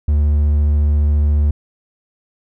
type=tone; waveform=triangle; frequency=73.8 Hz; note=D2; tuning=9 cents sharp; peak=-9 dBFS; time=0.08-1.51 s; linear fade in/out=5 ms; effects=none